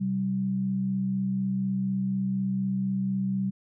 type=tone pair together; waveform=sine; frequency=128.61 / 192.7 Hz; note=C3 / G3; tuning=-29 / -29 cents; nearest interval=perfect fifth; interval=700 cents; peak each=-34 / -25 dBFS; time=0-3.51 s; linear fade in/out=20 ms; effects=none